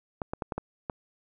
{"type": "clicks", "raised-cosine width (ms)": 1, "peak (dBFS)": -17, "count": 6, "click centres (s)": [0.218, 0.335, 0.422, 0.522, 0.58, 0.898], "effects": []}